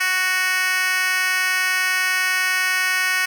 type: tone with high-pass filter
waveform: 10% pulse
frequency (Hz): 370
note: F#4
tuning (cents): 0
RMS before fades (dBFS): -20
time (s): 0-3.26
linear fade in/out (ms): 10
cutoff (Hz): 1800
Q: 1.7
effects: none